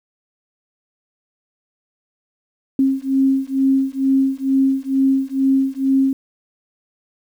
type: beating tone pair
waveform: sine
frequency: 267.5 / 269.7 Hz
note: C4 / C#4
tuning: +38 / -47 cents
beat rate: 2.2 Hz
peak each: -17 dBFS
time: 2.79-6.13 s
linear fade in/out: 2 ms
effects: 8-bit